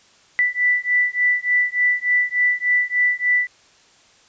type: beating tone pair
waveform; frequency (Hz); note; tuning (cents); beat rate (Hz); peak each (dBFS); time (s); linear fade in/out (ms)
sine; 1975 / 1978.4; B6 / B6; 0 / +3; 3.4; -19; 0.39-3.47; 0
effects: white hiss -53 dBFS RMS until 4.28 s + resampled to 16000 Hz